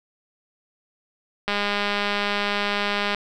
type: click train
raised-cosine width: 0.3 ms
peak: -8 dBFS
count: 341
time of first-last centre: 1.48-3.147 s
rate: 204 Hz
effects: none